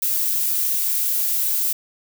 violet noise, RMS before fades -21 dBFS, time 0.02-1.73 s, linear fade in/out 5 ms, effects none

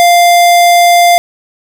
square tone, 697 Hz, F5, 4 cents flat, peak -4 dBFS, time 0-1.18 s, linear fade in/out 0 ms, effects none

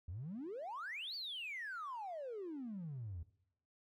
triangle exponential two-way sweep, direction up then down, 77.78 to 4681 to 77.78 Hz, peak -39 dBFS, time 0.08-3.23 s, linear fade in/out 5 ms, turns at 1.15 s, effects noise-tail reverb RT60 0.8 s tail -22 dB re dry + tanh soft clip ceiling -39 dBFS

